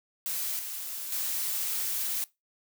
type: noise with level steps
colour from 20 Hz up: blue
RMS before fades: -32 / -37 / -31 dBFS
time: 0.26-2.24 s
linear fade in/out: 0 ms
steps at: 0.59 / 1.12 s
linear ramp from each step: 2 ms
effects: noise-tail reverb RT60 0.2 s tail -20 dB re dry